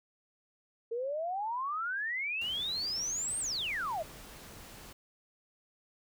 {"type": "exponential two-way sweep", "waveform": "sine", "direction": "up then down", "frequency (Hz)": [449.9, 8870, 595], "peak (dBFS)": -32, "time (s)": [0.91, 4.03], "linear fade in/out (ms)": 10, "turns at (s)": 3.39}
{"type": "noise", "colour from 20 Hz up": "pink", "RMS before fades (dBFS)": -50, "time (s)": [2.41, 4.93], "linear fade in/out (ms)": 5}
{"effects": []}